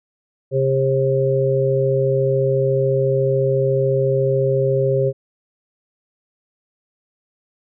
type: harmonic tone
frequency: 134 Hz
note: C3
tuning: 42 cents sharp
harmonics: 1 / 3 / 4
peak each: -19 / -19 / -19 dBFS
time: 0.51-5.13 s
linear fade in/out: 50 ms
effects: none